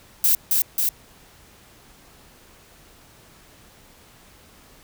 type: noise with echo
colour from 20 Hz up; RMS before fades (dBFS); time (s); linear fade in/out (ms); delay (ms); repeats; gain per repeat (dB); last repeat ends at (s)
violet; -17; 0.24-0.35; 2; 270; 2; -2; 0.89
effects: pink hiss -51 dBFS RMS until 4.83 s